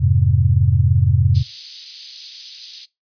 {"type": "chord", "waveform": "sine", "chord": "F minor", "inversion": "none", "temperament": "just", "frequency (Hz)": [87.31, 104.77, 130.96], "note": ["F2", "Ab2", "C3"], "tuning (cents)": [0, 16, 2], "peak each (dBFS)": -16, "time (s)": [0, 1.43], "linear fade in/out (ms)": 20}
{"type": "high-pass noise", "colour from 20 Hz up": "pink", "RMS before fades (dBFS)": -29, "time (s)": [1.34, 2.86], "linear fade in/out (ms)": 20, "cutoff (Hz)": 4200, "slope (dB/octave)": 24}
{"effects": ["noise-tail reverb RT60 0.2 s tail -20 dB re dry", "resampled to 11025 Hz"]}